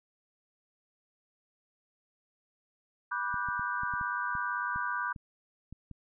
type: chord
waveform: sine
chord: G major seventh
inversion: first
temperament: just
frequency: 980 / 1176 / 1470 / 1568 Hz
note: B5 / D6 / F#6 / G6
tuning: -14 / +2 / -12 / 0 cents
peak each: -36 dBFS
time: 3.11-5.13 s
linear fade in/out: 10 ms
type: clicks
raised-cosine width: 5 ms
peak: -32 dBFS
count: 11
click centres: 3.342 / 3.487 / 3.595 / 3.834 / 3.938 / 4.012 / 4.352 / 4.76 / 5.162 / 5.726 / 5.913 s
effects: none